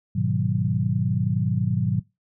sine chord, G# minor seventh, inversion none, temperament equal, 103.83 / 123.47 / 155.56 / 185 Hz, G#2 / B2 / D#3 / F#3, 0 / 0 / 0 / 0 cents, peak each -26 / -25 / -27 / -25 dBFS, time 0.15-2 s, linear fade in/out 10 ms, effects noise-tail reverb RT60 0.2 s tail -19 dB re dry

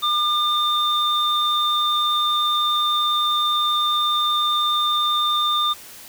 sine tone pair together, 1203 / 3605 Hz, D6 / A7, +41 / +41 cents, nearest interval octave + perfect fifth, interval 1900 cents, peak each -20 dBFS, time 0.02-5.74 s, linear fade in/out 20 ms, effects white hiss -41 dBFS RMS until 6.08 s

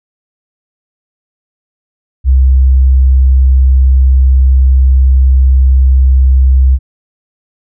sine tone, 65.41 Hz, C2, in tune, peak -3 dBFS, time 2.24-6.79 s, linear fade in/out 50 ms, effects none

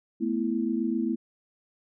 sine chord, A suspended second, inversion none, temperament just, 220 / 247.5 / 330 Hz, A3 / B3 / E4, 0 / +4 / +2 cents, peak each -29 dBFS, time 0.2-1.16 s, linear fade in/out 20 ms, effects none

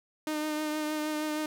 sawtooth tone with vibrato, 305.5 Hz, D#4, 32 cents flat, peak -26 dBFS, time 0.27-1.46 s, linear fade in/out 2 ms, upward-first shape triangle, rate 6.4 Hz, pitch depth 24 cents each way, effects none

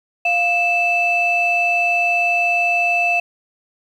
sine tone pair together, 698.9 / 2637 Hz, F5 / E7, +1 / 0 cents, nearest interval octave + major seventh, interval 2299 cents, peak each -18 / -15 dBFS, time 0.25-3.2 s, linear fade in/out 5 ms, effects tanh soft clip ceiling -8 dBFS + 8-bit

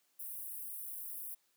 white high-pass noise, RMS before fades -44 dBFS, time 0.19-1.35 s, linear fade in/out 10 ms, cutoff 9800 Hz, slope 48 dB/octave, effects white hiss -75 dBFS RMS until 1.56 s + high-pass 200 Hz 12 dB/octave

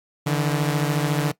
sawtooth beating tone pair, 145.8 / 159.8 Hz, D3 / D#3, -12 / +47 cents, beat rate 14 Hz, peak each -17 / -21 dBFS, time 0.26-1.32 s, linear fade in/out 10 ms, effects noise-tail reverb RT60 0.1 s tail -19 dB re dry + AAC 64 kbps

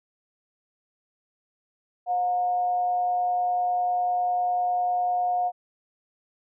sine tone with amplitude modulation, 719 Hz, F#5, 50 cents flat, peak -20 dBFS, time 2.06-5.52 s, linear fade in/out 50 ms, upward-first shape sine, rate 206 Hz, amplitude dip 35%, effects none

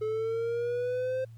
triangle linear sweep, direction up, 429.8 to 523 Hz, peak -26 dBFS, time 0.01-1.25 s, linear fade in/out 10 ms, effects added 114 Hz sine -45 dBFS peak until 1.37 s + pink hiss -69 dBFS RMS until 1.37 s

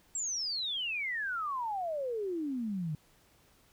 sine exponential sweep, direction down, 7700 to 146.83 Hz, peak -32 dBFS, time 0.15-2.95 s, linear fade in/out 2 ms, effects pink hiss -65 dBFS RMS until 3.72 s

